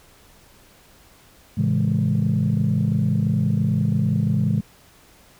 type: chord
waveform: sine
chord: A major seventh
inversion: none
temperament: equal with one note detuned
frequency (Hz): 110 / 135.9 / 164.81 / 207.7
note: A2 / C#3 / E3 / G#3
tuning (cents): 0 / -34 / 0 / 0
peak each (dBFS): -22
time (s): 1.57-4.61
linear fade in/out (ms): 10
effects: tanh soft clip ceiling -11 dBFS + pink hiss -52 dBFS RMS until 5.39 s